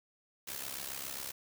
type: noise with amplitude modulation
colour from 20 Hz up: white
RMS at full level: -38 dBFS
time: 0.47-1.32 s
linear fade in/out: 10 ms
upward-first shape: sine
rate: 67.4 Hz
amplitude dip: 75%
effects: none